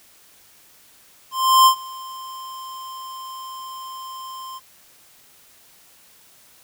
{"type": "tone with ADSR envelope", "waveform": "square", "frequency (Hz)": 1046.5, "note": "C6", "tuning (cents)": 0, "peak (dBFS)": -9, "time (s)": [1.31, 4.6], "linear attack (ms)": 350, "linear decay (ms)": 89, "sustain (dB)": -24, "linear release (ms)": 31, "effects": ["white hiss -52 dBFS RMS until 6.63 s"]}